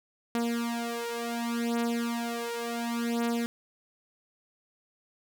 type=beating tone pair; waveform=sawtooth; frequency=234.2 / 234.89 Hz; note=A#3 / A#3; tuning=+8 / +13 cents; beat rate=0.69 Hz; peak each=-28 dBFS; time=0.35-3.46 s; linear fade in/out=0 ms; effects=none